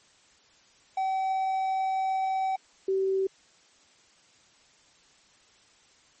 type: tone pair in turn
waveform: triangle / sine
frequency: 764 / 384.2 Hz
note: G5 / G4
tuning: -45 / -35 cents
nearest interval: octave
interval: 1190 cents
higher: first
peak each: -23 dBFS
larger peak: neither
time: 0.97-2.56 / 2.88-3.27 s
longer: first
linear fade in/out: 5 ms
effects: white hiss -60 dBFS RMS until 6.2 s + MP3 32 kbps